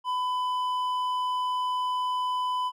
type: tone with hard clipping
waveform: sine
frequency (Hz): 1002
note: B5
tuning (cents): +25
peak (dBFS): -27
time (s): 0.04-2.72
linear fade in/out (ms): 50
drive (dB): 6
effects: none